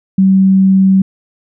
sine tone, 191.4 Hz, G3, 41 cents flat, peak -5 dBFS, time 0.18-1.02 s, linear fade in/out 5 ms, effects none

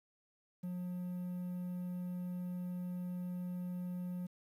triangle tone with quantisation, 179.3 Hz, F3, 46 cents sharp, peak -36 dBFS, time 0.63-4.27 s, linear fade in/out 10 ms, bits 11, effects none

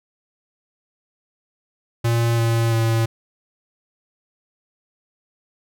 square tone with pitch steps, 116.7 / 115.23 / 113.77 Hz, A#2 / A#2 / A#2, +2 / -20 / -42 cents, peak -17 dBFS, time 2.04-3.06 s, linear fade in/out 10 ms, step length 340 ms, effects none

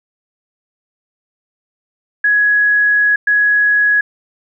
sine tone bursts at uneven times, 1674 Hz, G#6, 13 cents sharp, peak -9 dBFS, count 2, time 2.24-3.16 / 3.27-4.01 s, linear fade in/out 5 ms, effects none

